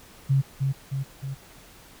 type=tone with echo; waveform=sine; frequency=136.1 Hz; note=C#3; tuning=31 cents flat; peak=-17 dBFS; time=0.29-0.42 s; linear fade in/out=20 ms; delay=310 ms; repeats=3; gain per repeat=-4 dB; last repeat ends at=1.35 s; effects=pink hiss -50 dBFS RMS until 2 s